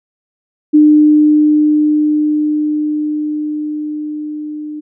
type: tone with level ramp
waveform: sine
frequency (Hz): 301.7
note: D4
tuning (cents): +47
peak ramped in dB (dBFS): -3 to -22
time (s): 0.73-4.81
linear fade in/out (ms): 20
effects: none